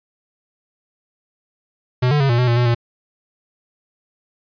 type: tone with pitch steps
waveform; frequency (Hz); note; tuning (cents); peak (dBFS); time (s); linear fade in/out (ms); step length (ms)
square; 125.8 / 147.7 / 137.2 / 119.1 / 125 / 118.4 / 122.1 / 118.2; B2 / D3 / C#3 / A#2 / B2 / A#2 / B2 / A#2; +32 / +10 / -17 / +38 / +21 / +27 / -19 / +24; -14; 2.02-2.748; 10; 91
effects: resampled to 11025 Hz